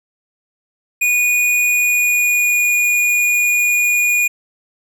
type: tone with pitch glide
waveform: square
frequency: 2460 to 2444 Hz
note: D#7 to D#7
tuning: -20 to -32 cents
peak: -13 dBFS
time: 1.01-4.28 s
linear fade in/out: 10 ms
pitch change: -12 cents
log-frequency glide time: 1.68-2.74 s
effects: none